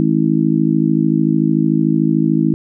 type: harmonic tone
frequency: 53.5 Hz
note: A1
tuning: 48 cents flat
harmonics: 3 / 4 / 5 / 6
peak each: -17 / -17 / -17 / -17 dBFS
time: 0-2.54 s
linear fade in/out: 0 ms
effects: none